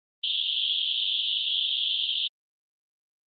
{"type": "band-pass noise", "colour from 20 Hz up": "white", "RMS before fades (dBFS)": -27, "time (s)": [0.23, 2.28], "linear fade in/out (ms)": 10, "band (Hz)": [3000, 3600], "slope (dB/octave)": 96, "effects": ["Opus 32 kbps"]}